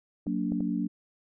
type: chord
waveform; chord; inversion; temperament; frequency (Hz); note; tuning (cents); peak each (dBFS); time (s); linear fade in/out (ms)
sine; Gb augmented; none; just; 185 / 231.2 / 289.1; Gb3 / Bb3 / D4; 0 / -14 / -27; -31; 0.26-0.88; 20
type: clicks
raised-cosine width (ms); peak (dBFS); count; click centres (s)
2; -26; 3; 0.268 / 0.521 / 0.606
effects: none